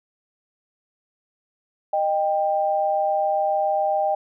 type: tone pair together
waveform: sine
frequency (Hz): 617 / 789.7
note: D#5 / G5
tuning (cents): -15 / +13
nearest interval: major third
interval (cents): 428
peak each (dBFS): -22 / -21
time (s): 1.93-4.15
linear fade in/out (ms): 5
effects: none